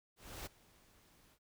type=noise with ADSR envelope; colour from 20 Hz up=pink; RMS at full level=-45 dBFS; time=0.16-1.39 s; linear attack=300 ms; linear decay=16 ms; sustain=-22 dB; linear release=60 ms; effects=none